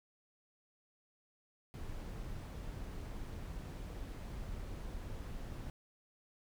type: noise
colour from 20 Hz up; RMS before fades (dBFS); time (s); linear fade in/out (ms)
brown; -44; 1.74-5.7; 0
effects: none